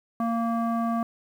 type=tone with low-pass filter; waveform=square; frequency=230.8 Hz; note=A#3; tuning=17 cents flat; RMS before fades=-26 dBFS; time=0.2-1.03 s; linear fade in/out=2 ms; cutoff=1000 Hz; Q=4.8; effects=9-bit